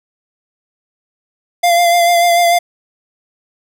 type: tone with vibrato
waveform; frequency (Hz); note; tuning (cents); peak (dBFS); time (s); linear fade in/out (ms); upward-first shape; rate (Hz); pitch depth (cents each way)
square; 692; F5; -16; -9; 1.63-2.59; 10; sine; 6.8; 26
effects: none